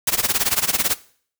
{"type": "noise with tremolo", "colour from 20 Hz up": "white", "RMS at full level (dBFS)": -17, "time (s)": [0.07, 0.95], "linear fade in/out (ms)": 5, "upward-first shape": "sine", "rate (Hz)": 18, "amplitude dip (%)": 90, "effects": ["noise-tail reverb RT60 0.5 s tail -19 dB re dry"]}